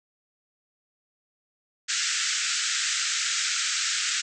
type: band-pass noise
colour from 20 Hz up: white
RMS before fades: -27 dBFS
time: 1.88-4.22 s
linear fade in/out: 20 ms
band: 1300 to 7900 Hz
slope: 96 dB/octave
effects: none